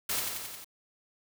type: noise with echo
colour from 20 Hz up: white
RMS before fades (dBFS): -31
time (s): 0.09-0.2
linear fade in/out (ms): 5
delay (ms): 89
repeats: 5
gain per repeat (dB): -3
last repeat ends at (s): 0.645
effects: none